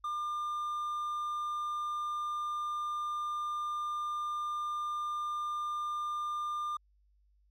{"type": "tone", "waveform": "triangle", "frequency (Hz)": 1200, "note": "D6", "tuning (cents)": 37, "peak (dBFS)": -31, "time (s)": [0.04, 6.77], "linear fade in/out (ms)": 5, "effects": ["added 50 Hz sine -65 dBFS peak until 7.5 s"]}